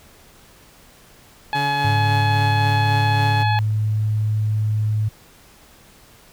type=harmonic tone; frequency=848 Hz; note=G#5; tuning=36 cents sharp; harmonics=1 / 2 / 3 / 4 / 5; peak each=-20 / -26 / -30 / -32 / -34 dBFS; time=1.53-3.59 s; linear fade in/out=0 ms
type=tone with tremolo; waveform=sawtooth; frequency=142.4 Hz; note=C#3; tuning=47 cents sharp; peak=-20 dBFS; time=1.54-3.44 s; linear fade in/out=20 ms; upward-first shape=sine; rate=3.7 Hz; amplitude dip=30%
type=tone with pitch glide; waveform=sine; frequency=105.8 to 107.34 Hz; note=G#2 to A2; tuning=+33 to -42 cents; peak=-17 dBFS; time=1.84-5.09 s; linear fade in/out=10 ms; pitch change=+25 cents; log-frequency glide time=2.74-2.81 s
effects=pink hiss -49 dBFS RMS until 6.32 s